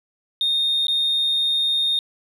sine tone with dropouts, 3678 Hz, A#7, 24 cents flat, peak -16 dBFS, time 0.41-1.99 s, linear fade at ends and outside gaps 1 ms, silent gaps 0.869-0.882 s, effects tanh soft clip ceiling -15 dBFS

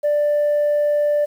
sine tone, 589 Hz, D5, 5 cents sharp, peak -13 dBFS, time 0.03-1.26 s, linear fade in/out 20 ms, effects tanh soft clip ceiling -13 dBFS + 8-bit

